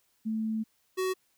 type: tone pair in turn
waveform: sine / square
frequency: 220 / 373.8 Hz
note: A3 / F#4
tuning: 0 / +18 cents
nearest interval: major sixth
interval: 918 cents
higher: second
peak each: -28 dBFS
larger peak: neither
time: 0.25-0.64 / 0.97-1.14 s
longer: first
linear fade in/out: 20 ms
effects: white hiss -71 dBFS RMS until 1.37 s